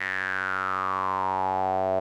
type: tone with band-pass filter sweep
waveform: sawtooth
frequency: 94.5 Hz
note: F#2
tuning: 37 cents sharp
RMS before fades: -27 dBFS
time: 0-2 s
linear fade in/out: 10 ms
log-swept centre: 1900 to 640 Hz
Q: 7.6
effects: none